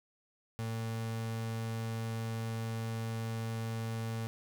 35% pulse tone, 113.1 Hz, A2, 48 cents sharp, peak -33 dBFS, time 0.59-4.27 s, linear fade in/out 0 ms, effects none

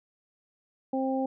harmonic tone, 264.6 Hz, C4, 20 cents sharp, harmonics 1 / 2 / 3, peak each -28 / -31 / -33 dBFS, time 0.93-1.26 s, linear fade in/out 5 ms, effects none

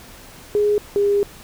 sine tone pair in turn, 415.3 / 405.3 Hz, G#4 / G#4, 0 / -42 cents, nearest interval unison, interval 42 cents, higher first, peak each -14 dBFS, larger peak neither, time 0.55-0.78 / 0.96-1.23 s, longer second, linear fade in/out 0 ms, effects pink hiss -42 dBFS RMS until 1.43 s

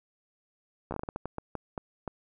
slowing click train, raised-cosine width 1 ms, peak -20 dBFS, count 13, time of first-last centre 0.91-2.077 s, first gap 13 ms, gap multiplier 1.33, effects none

